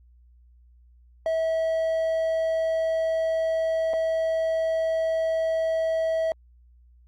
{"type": "tone with dropouts", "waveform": "triangle", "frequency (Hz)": 648, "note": "E5", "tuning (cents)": -30, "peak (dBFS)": -20, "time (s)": [1.26, 6.32], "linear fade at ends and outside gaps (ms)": 1, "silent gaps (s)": [3.934, 3.937], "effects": ["added 60 Hz sine -52 dBFS peak until 7.07 s", "Opus 48 kbps"]}